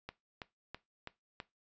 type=click train; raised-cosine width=0.3 ms; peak=-26 dBFS; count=5; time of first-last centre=0.09-1.401 s; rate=3.05 Hz; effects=noise-tail reverb RT60 0.2 s tail -18 dB re dry + resampled to 16000 Hz